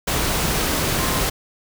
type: tone in noise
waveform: sine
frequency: 1046.5 Hz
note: C6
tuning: in tune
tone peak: -29 dBFS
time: 0.98-1.21 s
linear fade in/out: 10 ms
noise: pink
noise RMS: -21 dBFS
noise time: 0.07-1.3 s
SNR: -11 dB
effects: none